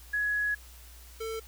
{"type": "tone pair in turn", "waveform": ["sine", "square"], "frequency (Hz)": [1679, 446.5], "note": ["G#6", "A4"], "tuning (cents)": [18, 25], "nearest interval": "octave + major seventh", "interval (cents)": 2293, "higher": "first", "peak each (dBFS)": [-26, -34], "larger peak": "first", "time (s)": [[0.13, 0.55], [1.2, 1.4]], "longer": "first", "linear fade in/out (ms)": 10, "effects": ["added 60 Hz sine -49 dBFS peak until 1.47 s", "white hiss -54 dBFS RMS until 1.47 s"]}